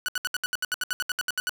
sawtooth tone bursts, 1480 Hz, F#6, in tune, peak -21 dBFS, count 16, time 0.06-1.494 s, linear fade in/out 0 ms, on 24 ms, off 70 ms, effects none

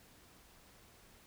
silence, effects pink hiss -62 dBFS RMS until 1.26 s

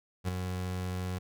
30% pulse tone with ADSR envelope, 91.5 Hz, F#2, 19 cents flat, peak -24 dBFS, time 0.24-1.19 s, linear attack 44 ms, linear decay 4 ms, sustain -6 dB, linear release 15 ms, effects none

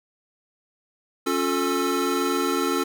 square tone cluster, 276 / 356.7 / 436.7 / 1332 Hz, C#4 / F4 / A4 / E6, -7 / +37 / -13 / +18 cents, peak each -27 / -27 / -29 / -29 dBFS, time 1.26-2.84 s, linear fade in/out 10 ms, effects none

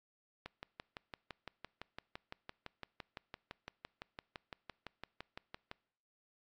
click train, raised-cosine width 0.3 ms, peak -28 dBFS, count 32, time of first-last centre 0.46-5.714 s, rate 5.9 Hz, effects noise-tail reverb RT60 0.7 s tail -24 dB re dry + AAC 48 kbps

